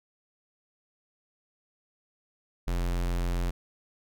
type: tone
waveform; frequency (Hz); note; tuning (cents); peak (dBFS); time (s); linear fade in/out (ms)
square; 43.71; F1; +2; -27; 2.67-3.51; 10
effects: none